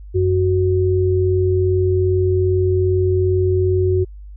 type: tone pair together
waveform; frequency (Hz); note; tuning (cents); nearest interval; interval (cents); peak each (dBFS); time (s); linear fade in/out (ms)
sine; 92.5 / 370; F#2 / F#4; 0 / 0; 2 octaves; 2400; -16; 0.14-4.05; 20
effects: added 50 Hz sine -33 dBFS peak until 4.36 s